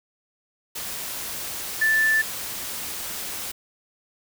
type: tone in noise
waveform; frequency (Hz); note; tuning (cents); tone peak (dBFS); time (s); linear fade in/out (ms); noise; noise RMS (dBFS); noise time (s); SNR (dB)
sine; 1760; A6; 0; -17; 1.81-2.22; 10; white; -32; 0.75-3.52; +12
effects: none